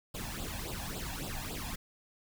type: noise with flanger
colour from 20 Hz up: pink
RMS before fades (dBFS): -39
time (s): 0.14-1.76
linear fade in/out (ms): 10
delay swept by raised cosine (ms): 0.24 to 1.21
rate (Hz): 3.6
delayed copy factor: +0.8
effects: none